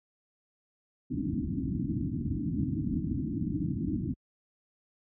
white low-pass noise, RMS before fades -31 dBFS, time 1.1-4.14 s, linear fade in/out 10 ms, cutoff 320 Hz, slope 96 dB/octave, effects high-pass 60 Hz 12 dB/octave

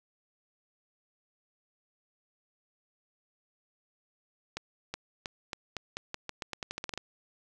accelerating click train, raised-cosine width 0.2 ms, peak -18 dBFS, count 17, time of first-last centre 4.57-6.976 s, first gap 370 ms, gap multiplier 0.86, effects none

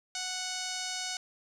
5% pulse tone with low-pass filter, 739 Hz, F#5, 2 cents flat, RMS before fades -36 dBFS, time 0.15-1.17 s, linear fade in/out 2 ms, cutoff 6300 Hz, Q 1.5, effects 10-bit

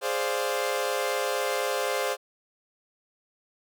sawtooth chord, D half-diminished seventh, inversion second, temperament equal, 415.3 / 523.3 / 587.3 / 698.5 Hz, Ab4 / C5 / D5 / F5, 0 / 0 / 0 / 0 cents, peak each -28 / -25 / -29 / -30 dBFS, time 0.01-2.17 s, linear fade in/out 50 ms, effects none

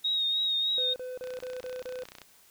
sine tone with vibrato, 3752 Hz, A#7, 11 cents sharp, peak -25 dBFS, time 0.04-0.94 s, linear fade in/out 10 ms, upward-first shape triangle, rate 3.3 Hz, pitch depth 42 cents each way
triangle tone bursts, 506 Hz, B4, 42 cents sharp, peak -33 dBFS, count 6, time 0.78-2.035 s, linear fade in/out 0 ms, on 180 ms, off 35 ms
click train, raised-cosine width 0.2 ms, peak -27 dBFS, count 31, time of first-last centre 1.24-2.217 s, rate 30.7 Hz
effects white hiss -59 dBFS RMS until 2.5 s

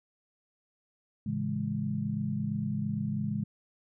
sine chord, A major seventh, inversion none, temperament equal, 110 / 138.59 / 164.81 / 207.7 Hz, A2 / C#3 / E3 / G#3, 0 / 0 / 0 / 0 cents, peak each -37 / -35 / -37 / -32 dBFS, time 1.26-3.44 s, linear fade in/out 5 ms, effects none

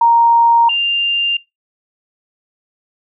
sine tone pair in turn, 932.3 / 2794 Hz, A#5 / F7, 0 / 0 cents, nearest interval octave + perfect fifth, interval 1900 cents, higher second, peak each -7 / -13 dBFS, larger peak first, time 0.01-0.69 / 0.69-1.37 s, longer neither, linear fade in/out 5 ms, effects noise-tail reverb RT60 0.2 s tail -21 dB re dry

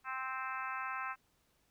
harmonic tone, 261.6 Hz, C4, in tune, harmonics 3 / 4 / 5 / 6 / 7 / 8 / 9 / 10, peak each -47 / -42 / -42 / -44 / -50 / -50 / -54 / -48 dBFS, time 0.04-1.16 s, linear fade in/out 50 ms, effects pink hiss -74 dBFS RMS until 1.7 s

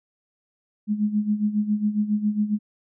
sine tone with tremolo, 210 Hz, G#3, 19 cents sharp, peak -17 dBFS, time 0.87-2.59 s, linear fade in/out 50 ms, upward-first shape sine, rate 7.3 Hz, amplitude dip 75%, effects none

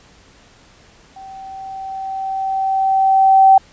sine tone with level ramp, 771 Hz, G5, 29 cents flat, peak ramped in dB -33 to -4 dBFS, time 1.16-3.58 s, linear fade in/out 5 ms, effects pink hiss -48 dBFS RMS until 3.72 s + resampled to 16000 Hz

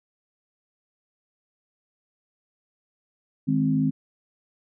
sine chord, Ab major, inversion second, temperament equal, 155.56 / 207.7 / 261.6 Hz, Eb3 / Ab3 / C4, 0 / 0 / 0 cents, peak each -24 / -27 / -22 dBFS, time 3.47-3.91 s, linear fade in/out 20 ms, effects none

